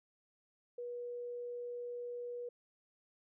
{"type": "tone", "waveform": "sine", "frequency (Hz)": 484, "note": "B4", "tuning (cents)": -35, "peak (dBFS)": -40, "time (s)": [0.78, 2.49], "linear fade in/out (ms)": 5, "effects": []}